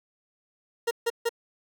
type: tone bursts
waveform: 40% pulse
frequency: 466.2 Hz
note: A#4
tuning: in tune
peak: -22 dBFS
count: 3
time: 0.87-1.293 s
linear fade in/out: 10 ms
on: 41 ms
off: 150 ms
effects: 9-bit